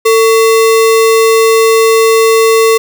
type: tone with sample-and-hold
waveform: sine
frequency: 450 Hz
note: A4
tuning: 39 cents sharp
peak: -4 dBFS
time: 0.05-2.78 s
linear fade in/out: 10 ms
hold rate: 1575 Hz
effects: none